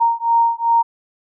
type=beating tone pair; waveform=sine; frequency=927 / 929.6 Hz; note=A#5 / A#5; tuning=-10 / -5 cents; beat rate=2.6 Hz; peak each=-16 dBFS; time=0-0.83 s; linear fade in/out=20 ms; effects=none